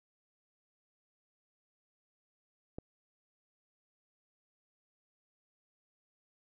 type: click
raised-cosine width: 2 ms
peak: -27 dBFS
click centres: 2.785 s
effects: none